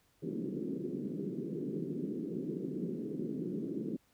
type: band-pass noise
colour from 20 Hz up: white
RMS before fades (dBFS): -38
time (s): 0.22-3.97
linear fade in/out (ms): 10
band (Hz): 150 to 400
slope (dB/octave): 48
effects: pink hiss -71 dBFS RMS until 4.13 s